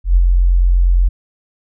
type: tone with ADSR envelope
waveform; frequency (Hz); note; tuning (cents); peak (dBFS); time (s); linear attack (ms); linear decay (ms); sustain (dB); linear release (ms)
sine; 44.24; F1; +23; -5; 0.04-1.09; 120; 38; -3; 14
effects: none